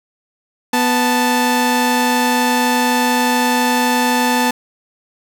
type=tone pair together; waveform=sawtooth; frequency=246.9 / 880 Hz; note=B3 / A5; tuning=0 / 0 cents; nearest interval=octave + minor seventh; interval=2200 cents; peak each=-12 dBFS; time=0.73-4.51 s; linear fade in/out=5 ms; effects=none